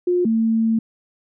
sine tone pair in turn, 356.5 / 224.6 Hz, F4 / A3, +36 / +36 cents, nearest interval minor sixth, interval 800 cents, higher first, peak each -15 dBFS, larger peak neither, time 0.07-0.25 / 0.25-0.79 s, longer second, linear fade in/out 5 ms, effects none

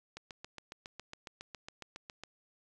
click train, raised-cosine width 0.2 ms, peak -27 dBFS, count 16, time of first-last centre 0.17-2.236 s, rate 7.26 Hz, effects resampled to 24000 Hz

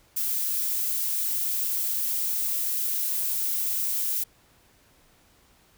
violet noise, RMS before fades -27 dBFS, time 0.16-4.24 s, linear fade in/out 10 ms, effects pink hiss -60 dBFS RMS until 5.77 s

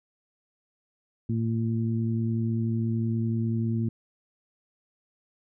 harmonic tone, 113.8 Hz, A#2, 41 cents flat, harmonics 1 / 2 / 3, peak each -26 / -28 / -37 dBFS, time 1.29-3.89 s, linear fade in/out 5 ms, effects none

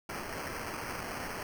white noise with sample-and-hold, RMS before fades -39 dBFS, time 0.09-1.43 s, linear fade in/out 2 ms, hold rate 3675 Hz, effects none

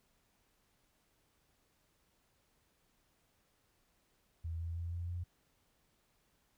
sine tone with pitch steps, 82.41 / 83.71 / 85.02 / 86.36 / 87.71 Hz, E2 / E2 / F2 / F2 / F2, 0 / +27 / -46 / -19 / +8 cents, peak -37 dBFS, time 4.44-5.24 s, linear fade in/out 10 ms, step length 160 ms, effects pink hiss -75 dBFS RMS until 6.57 s

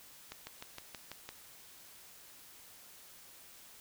slowing click train, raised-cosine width 0.2 ms, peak -26 dBFS, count 7, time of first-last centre 0.32-1.29 s, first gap 150 ms, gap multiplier 1.03, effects white hiss -56 dBFS RMS until 3.8 s

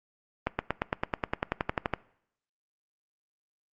accelerating click train, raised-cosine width 0.5 ms, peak -11 dBFS, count 16, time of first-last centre 0.47-1.937 s, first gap 120 ms, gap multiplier 0.97, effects noise-tail reverb RT60 0.7 s tail -21 dB re dry + Opus 48 kbps

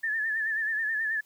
sine tone with vibrato, 1760 Hz, A6, in tune, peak -26 dBFS, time 0.03-1.21 s, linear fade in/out 10 ms, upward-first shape sine, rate 9.3 Hz, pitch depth 64 cents each way, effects white hiss -64 dBFS RMS until 1.25 s

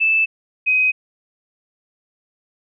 sine tone pair in turn, 2633 / 2518 Hz, E7 / D#7, -3 / +20 cents, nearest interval minor second, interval 77 cents, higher first, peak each -13 / -13 dBFS, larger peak neither, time 0-0.26 / 0.66-0.92 s, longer neither, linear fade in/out 20 ms, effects none

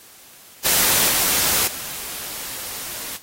white noise with level steps, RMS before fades -17 / -19 / -31 dBFS, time 0.64-3.18 s, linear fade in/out 20 ms, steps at 1.08 / 1.67 s, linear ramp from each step 5 ms, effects white hiss -46 dBFS RMS until 3.22 s + AAC 48 kbps

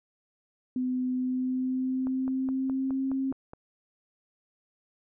sine tone with pitch glide, 253.7 to 267.1 Hz, B3 to C4, +47 to +36 cents, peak -26 dBFS, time 0.76-3.32 s, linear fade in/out 2 ms, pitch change +89 cents, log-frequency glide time 1.12-3.04 s
click train, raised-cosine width 1 ms, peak -28 dBFS, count 8, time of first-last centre 2.07-3.534 s, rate 4.78 Hz
effects none

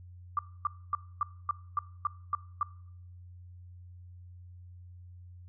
sine tone bursts, 1180 Hz, D6, 8 cents sharp, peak -25 dBFS, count 9, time 0.37-2.63 s, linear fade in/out 2 ms, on 20 ms, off 260 ms, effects noise-tail reverb RT60 0.7 s tail -22 dB re dry + added 89 Hz sine -47 dBFS peak until 5.48 s

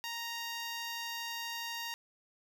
10% pulse tone, 932.3 Hz, A#5, in tune, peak -29 dBFS, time 0.04-1.94 s, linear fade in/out 0 ms, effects none

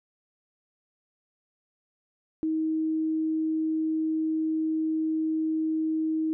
sine tone, 316.5 Hz, D#4, 30 cents sharp, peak -24 dBFS, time 2.43-6.33 s, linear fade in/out 0 ms, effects none

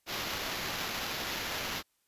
white noise with sample-and-hold, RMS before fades -36 dBFS, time 0.06-1.83 s, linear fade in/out 50 ms, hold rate 8820 Hz, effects white hiss -75 dBFS RMS until 2.07 s + resampled to 32000 Hz

